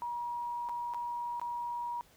sine tone with dropouts, 956 Hz, A#5, 43 cents sharp, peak -34 dBFS, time 0.02-2.01 s, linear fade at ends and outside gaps 0 ms, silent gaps 0.688-0.694 / 0.937-0.945 / 1.397-1.415 s, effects pink hiss -63 dBFS RMS until 2.16 s

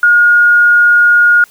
sine tone, 1432 Hz, F6, 43 cents sharp, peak -4 dBFS, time 0.03-1.44 s, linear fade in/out 2 ms, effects white hiss -44 dBFS RMS until 1.5 s

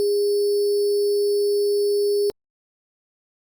sine tone with sample-and-hold, 408 Hz, G#4, 31 cents flat, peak -17 dBFS, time 0-2.3 s, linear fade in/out 0 ms, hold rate 4900 Hz, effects Opus 24 kbps

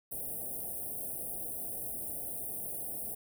white band-stop noise, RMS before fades -39 dBFS, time 0.11-3.15 s, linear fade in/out 10 ms, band 780 to 8800 Hz, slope 96 dB/octave, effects none

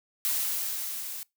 blue noise with level ramp, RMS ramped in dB -27 to -38 dBFS, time 0.25-1.23 s, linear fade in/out 0 ms, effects noise-tail reverb RT60 0.2 s tail -24 dB re dry

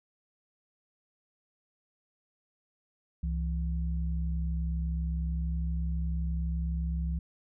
sine tone pair together, 66.15 / 166.7 Hz, C2 / E3, +20 / +20 cents, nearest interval octave + major third, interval 1600 cents, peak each -29 / -35 dBFS, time 3.23-7.19 s, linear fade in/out 5 ms, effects none

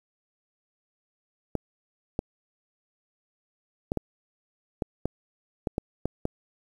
clicks, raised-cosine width 2 ms, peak -13 dBFS, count 10, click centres 1.553 / 2.191 / 3.919 / 3.973 / 4.822 / 5.056 / 5.672 / 5.781 / 6.056 / 6.254 s, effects 8-bit

